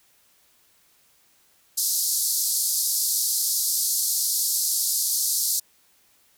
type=band-pass noise; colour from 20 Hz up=white; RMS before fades=-24 dBFS; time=1.77-5.6 s; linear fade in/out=10 ms; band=4300 to 14000 Hz; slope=48 dB/octave; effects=white hiss -61 dBFS RMS until 6.37 s